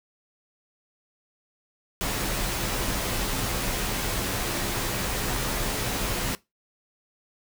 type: noise with comb filter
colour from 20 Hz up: pink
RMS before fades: -28 dBFS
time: 2.01-6.35 s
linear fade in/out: 0 ms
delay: 13 ms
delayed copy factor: -0.5
effects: noise-tail reverb RT60 0.2 s tail -20 dB re dry